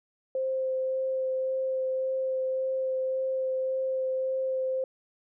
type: tone with vibrato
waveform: sine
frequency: 523.3 Hz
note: C5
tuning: in tune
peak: -26 dBFS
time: 0.35-4.84 s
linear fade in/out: 2 ms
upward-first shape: sine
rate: 1.8 Hz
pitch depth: 8 cents each way
effects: none